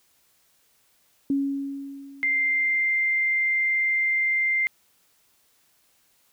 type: tone with exponential decay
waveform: sine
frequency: 277.2 Hz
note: C#4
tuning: in tune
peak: -19 dBFS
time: 1.3-2.87 s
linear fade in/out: 2 ms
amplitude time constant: 340 ms
type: tone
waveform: sine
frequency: 2093 Hz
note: C7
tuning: in tune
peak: -20 dBFS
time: 2.23-4.67 s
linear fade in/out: 0 ms
effects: white hiss -64 dBFS RMS until 6.32 s